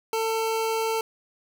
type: tone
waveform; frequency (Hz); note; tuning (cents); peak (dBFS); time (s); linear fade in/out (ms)
25% pulse; 447.1; A4; +28; -20; 0.13-1.01; 2
effects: none